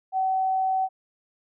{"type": "tone", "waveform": "sine", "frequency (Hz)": 759, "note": "F#5", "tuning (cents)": 44, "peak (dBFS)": -21, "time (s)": [0.12, 0.89], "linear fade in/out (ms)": 50, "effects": []}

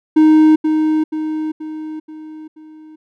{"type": "tone with echo", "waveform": "triangle", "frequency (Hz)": 311.1, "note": "D#4", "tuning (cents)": 0, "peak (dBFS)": -4, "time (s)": [0.16, 0.56], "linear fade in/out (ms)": 10, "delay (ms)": 480, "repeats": 5, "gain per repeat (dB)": -6, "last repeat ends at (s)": 2.96, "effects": []}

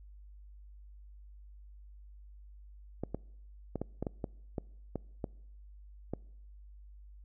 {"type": "clicks", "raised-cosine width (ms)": 2, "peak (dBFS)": -21, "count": 11, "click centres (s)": [3.036, 3.146, 3.757, 3.816, 4.026, 4.068, 4.242, 4.582, 4.957, 5.242, 6.136], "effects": ["noise-tail reverb RT60 0.8 s tail -25 dB re dry", "added 50 Hz sine -50 dBFS peak until 7.24 s"]}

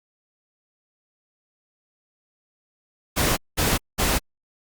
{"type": "noise bursts", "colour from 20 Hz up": "pink", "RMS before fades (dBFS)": -21, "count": 3, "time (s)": [3.16, 4.19], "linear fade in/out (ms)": 20, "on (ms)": 210, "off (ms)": 200, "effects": ["Opus 48 kbps"]}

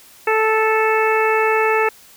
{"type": "harmonic tone", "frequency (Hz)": 438.8, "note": "A4", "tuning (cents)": -5, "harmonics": [1, 2, 3, 4, 5, 6], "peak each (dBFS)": [-17, -20, -22, -23, -24, -25], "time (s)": [0.27, 1.89], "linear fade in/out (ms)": 5, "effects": ["white hiss -46 dBFS RMS until 2.16 s"]}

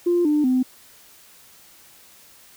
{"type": "tone with pitch steps", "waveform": "sine", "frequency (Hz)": [349.2, 298.8, 255.6], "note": ["F4", "D4", "C4"], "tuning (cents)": [0, 30, -40], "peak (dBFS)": -15, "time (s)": [0.06, 0.63], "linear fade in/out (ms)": 10, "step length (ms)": 190, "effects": ["tanh soft clip ceiling -11 dBFS", "white hiss -50 dBFS RMS until 2.56 s"]}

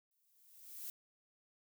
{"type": "noise with exponential growth", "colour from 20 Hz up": "violet", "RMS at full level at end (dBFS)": -43, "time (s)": [0.11, 0.9], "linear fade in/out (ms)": 1, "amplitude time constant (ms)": 170, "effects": []}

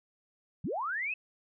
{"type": "linear sweep", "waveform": "sine", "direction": "up", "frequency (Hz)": [110, 2640], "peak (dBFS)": -31, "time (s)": [0.64, 1.14], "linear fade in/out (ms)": 5, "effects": []}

